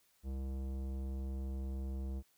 sine tone with tanh clipping, 66.5 Hz, C2, 29 cents sharp, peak -39 dBFS, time 0.23-2.23 s, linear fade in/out 50 ms, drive 16 dB, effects white hiss -72 dBFS RMS until 2.37 s

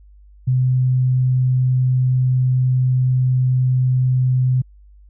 sine tone, 127.9 Hz, C3, 39 cents flat, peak -13 dBFS, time 0.47-4.62 s, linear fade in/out 10 ms, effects added 50 Hz sine -43 dBFS peak until 5.09 s

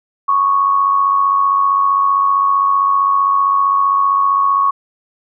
sine tone with amplitude modulation, 1108.7 Hz, C#6, in tune, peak -8 dBFS, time 0.28-4.71 s, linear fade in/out 10 ms, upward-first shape sine, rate 95.4 Hz, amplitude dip 50%, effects none

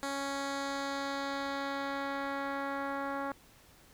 10% pulse tone with low-pass filter sweep, 277.2 Hz, C#4, in tune, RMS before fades -36 dBFS, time 0.03-3.32 s, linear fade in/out 0 ms, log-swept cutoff 9300 to 1400 Hz, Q 0.99, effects pink hiss -60 dBFS RMS until 3.93 s

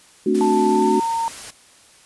sine chord, D dominant seventh, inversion second, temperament equal, 220 / 261.6 / 293.7 / 370 Hz, A3 / C4 / D4 / F#4, 0 / 0 / 0 / 0 cents, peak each -21 / -24 / -22 / -18 dBFS, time 0.26-1 s, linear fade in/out 5 ms
white noise, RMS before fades -35 dBFS, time 0.34-1.51 s, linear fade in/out 10 ms
sine tone with pitch glide, 880 to 914.7 Hz, A5 to A#5, 0 to -33 cents, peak -19 dBFS, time 0.41-1.28 s, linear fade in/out 0 ms, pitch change +67 cents, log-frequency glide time 0.69-1.01 s
effects white hiss -50 dBFS RMS until 2.05 s + resampled to 24000 Hz

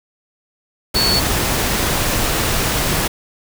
sine tone in noise, 4435 Hz, C#8, in tune, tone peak -15 dBFS, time 0.95-1.2 s, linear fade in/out 10 ms, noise pink, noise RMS -18 dBFS, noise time 0.94-3.08 s, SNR 0 dB, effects none

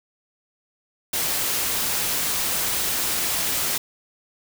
white noise, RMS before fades -24 dBFS, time 1.13-3.78 s, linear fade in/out 5 ms, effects none

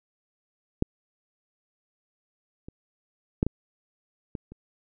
clicks, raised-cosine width 3 ms, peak -9 / -27 / -8 / -13 / -20 / -30 dBFS, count 6, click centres 0.824 / 2.685 / 3.429 / 3.466 / 4.352 / 4.52 s, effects none

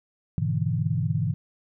sine chord, E dominant seventh, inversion first, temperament just, 103.01 / 123.61 / 148.33 / 164.81 Hz, G#2 / B2 / D3 / E3, -14 / +2 / +18 / 0 cents, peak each -28 dBFS, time 0.38-1.34 s, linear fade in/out 0 ms, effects none

